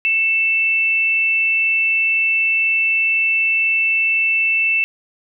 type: tone pair together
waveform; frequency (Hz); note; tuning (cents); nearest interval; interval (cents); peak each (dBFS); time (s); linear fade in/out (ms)
sine; 2201 / 2658; C#7 / E7; -13 / +14; minor third; 327; -25 / -14; 0.05-4.84; 0
effects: none